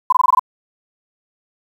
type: tone bursts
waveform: sine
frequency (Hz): 1010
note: B5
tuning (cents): +39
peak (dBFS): -8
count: 7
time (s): 0.1-0.395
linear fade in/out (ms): 5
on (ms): 25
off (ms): 20
effects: 7-bit